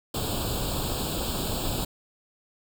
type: noise with comb filter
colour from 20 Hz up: pink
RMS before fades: -29 dBFS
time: 0.14-1.85 s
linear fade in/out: 5 ms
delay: 0.25 ms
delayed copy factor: +1
effects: none